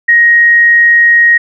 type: tone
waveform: sine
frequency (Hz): 1879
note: A#6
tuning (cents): +13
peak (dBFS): -3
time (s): 0.08-1.38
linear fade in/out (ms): 10
effects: none